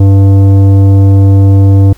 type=tone with tanh clipping; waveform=triangle; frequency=98 Hz; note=G2; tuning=in tune; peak=-3 dBFS; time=0-1.93 s; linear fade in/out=5 ms; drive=16 dB; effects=added 50 Hz sine -37 dBFS peak until 1.97 s + pink hiss -42 dBFS RMS until 1.97 s